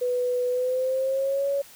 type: tone with pitch glide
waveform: sine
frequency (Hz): 494.9 to 558.7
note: B4 to C#5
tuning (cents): +4 to +13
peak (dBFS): -22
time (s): 0.01-1.62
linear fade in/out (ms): 10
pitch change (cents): +209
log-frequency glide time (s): 0.49-1.47
effects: white hiss -49 dBFS RMS until 1.75 s